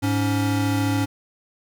square tone pair together, 105.01 / 280.9 Hz, G#2 / C#4, +20 / +23 cents, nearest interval octave + perfect fourth, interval 1703 cents, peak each -23 dBFS, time 0.02-1.06 s, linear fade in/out 20 ms, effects none

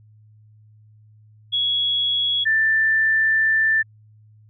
sine tone pair in turn, 3346 / 1772.5 Hz, G#7 / A6, +12 / +12 cents, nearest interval major seventh, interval 1100 cents, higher first, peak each -18 / -15 dBFS, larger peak second, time 1.52-2.45 / 2.45-3.83 s, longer second, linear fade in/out 20 ms, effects added 107 Hz sine -48 dBFS peak until 4.49 s

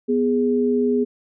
sine tone pair together, 246.9 / 414.5 Hz, B3 / G#4, 0 / -3 cents, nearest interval major sixth, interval 897 cents, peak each -19 dBFS, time 0.08-1.05 s, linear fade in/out 20 ms, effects none

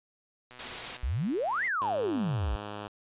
click train, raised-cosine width 0.3 ms, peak -33 dBFS, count 146, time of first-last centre 0.51-1.679 s, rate 124 Hz
white noise, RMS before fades -36 dBFS, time 0.59-0.97 s, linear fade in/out 5 ms
sine exponential two-way sweep, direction up then down, 52.2 to 2145 to 52.2 Hz, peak -27 dBFS, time 1.03-2.56 s, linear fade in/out 5 ms, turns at 1.65 s
5% pulse tone, 103.83 Hz, G#2, in tune, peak -26 dBFS, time 1.81-2.88 s, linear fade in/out 5 ms
effects resampled to 8000 Hz

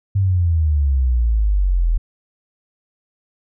sine exponential sweep, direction down, 100.2 to 39.77 Hz, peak -13 dBFS, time 0.15-1.98 s, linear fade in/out 10 ms, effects none

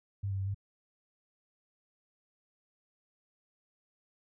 sine tone with pitch steps, 99.5 / 97.1 / 96.5 / 99.4 Hz, G2 / G2 / G2 / G2, +26 / -16 / -27 / +25 cents, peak -31 dBFS, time 0.23-0.546 s, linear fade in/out 10 ms, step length 79 ms, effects none

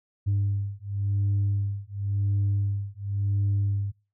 sine beating tone pair, 99.8 / 100.73 Hz, G2 / G2, +32 / +48 cents, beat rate 0.93 Hz, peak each -25 dBFS, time 0.26-3.92 s, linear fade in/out 20 ms, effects noise-tail reverb RT60 0.3 s tail -24 dB re dry + tanh soft clip ceiling -19 dBFS

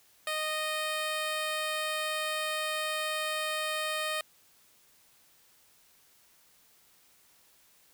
10% pulse tone, 619 Hz, D#5, 9 cents flat, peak -22 dBFS, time 0.27-4.21 s, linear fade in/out 2 ms, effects white hiss -63 dBFS RMS until 7.93 s

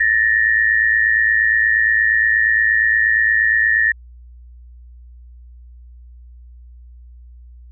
sine tone pair together, 1761.5 / 1870 Hz, A6 / A#6, +1 / +5 cents, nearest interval minor second, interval 104 cents, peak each -15 dBFS, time 0-3.92 s, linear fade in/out 5 ms, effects added 60 Hz sine -38 dBFS peak until 7.71 s

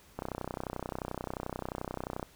click train, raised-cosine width 1 ms, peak -21 dBFS, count 65, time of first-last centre 0.19-2.228 s, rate 31.4 Hz, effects pink hiss -59 dBFS RMS until 2.35 s

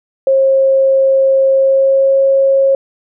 sine tone with pitch glide, 537 to 542.6 Hz, C5 to C#5, +45 to -37 cents, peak -7 dBFS, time 0.27-2.75 s, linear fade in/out 2 ms, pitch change +18 cents, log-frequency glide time 1.52-2.18 s, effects none

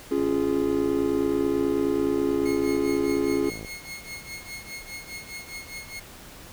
triangle chord, Db major, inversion none, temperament just, 277.2 / 346.5 / 415.8 Hz, Db4 / F4 / Ab4, 0 / -14 / +2 cents, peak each -24 dBFS, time 0.11-3.5 s, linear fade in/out 5 ms
click train, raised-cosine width 2 ms, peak -25 dBFS, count 190, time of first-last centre 0.18-3.648 s, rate 54.5 Hz
sawtooth tone with tremolo, 2161 Hz, C#7, 45 cents flat, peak -30 dBFS, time 2.45-6 s, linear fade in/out 10 ms, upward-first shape triangle, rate 4.9 Hz, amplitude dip 90%
effects pink hiss -45 dBFS RMS until 6.52 s

